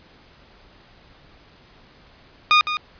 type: tone with echo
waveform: 20% pulse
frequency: 1227 Hz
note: D#6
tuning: 25 cents flat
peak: -7 dBFS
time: 2.51-2.61 s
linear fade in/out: 0 ms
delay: 160 ms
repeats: 1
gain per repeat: -10 dB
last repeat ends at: 2.77 s
effects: pink hiss -51 dBFS RMS until 2.99 s + resampled to 11025 Hz